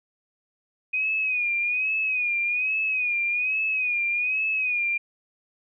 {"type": "tone with vibrato", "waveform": "sine", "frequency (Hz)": 2489, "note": "D#7", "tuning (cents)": 0, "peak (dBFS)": -22, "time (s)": [0.93, 4.98], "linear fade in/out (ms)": 10, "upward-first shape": "sine", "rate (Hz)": 1.2, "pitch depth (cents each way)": 77, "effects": []}